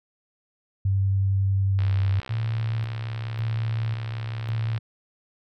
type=tone with vibrato; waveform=sine; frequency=97.2 Hz; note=G2; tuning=14 cents flat; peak=-19 dBFS; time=0.85-2.2 s; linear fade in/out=5 ms; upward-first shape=triangle; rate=11 Hz; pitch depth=9 cents each way
type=click train; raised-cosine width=0.3 ms; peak=-22 dBFS; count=197; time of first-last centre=1.79-4.778 s; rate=65.6 Hz
type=tone with tremolo; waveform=sine; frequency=111.6 Hz; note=A2; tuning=25 cents sharp; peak=-23 dBFS; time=2.29-4.79 s; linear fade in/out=20 ms; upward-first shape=square; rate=0.91 Hz; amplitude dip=45%
effects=none